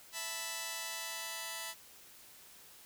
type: chord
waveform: 5% pulse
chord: E suspended fourth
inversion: none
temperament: just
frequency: 659.3 / 879 / 988.9 Hz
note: E5 / A5 / B5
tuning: 0 / -2 / +2 cents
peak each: -34 / -33 / -31 dBFS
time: 0.12-1.75 s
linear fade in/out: 50 ms
effects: white hiss -57 dBFS RMS until 2.85 s